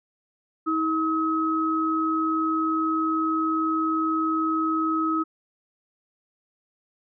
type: tone pair together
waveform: sine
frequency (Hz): 319.2 / 1276.8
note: D#4 / D#6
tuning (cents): +44 / +44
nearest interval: 2 octaves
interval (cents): 2400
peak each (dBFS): -24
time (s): 0.66-5.24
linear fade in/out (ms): 20
effects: none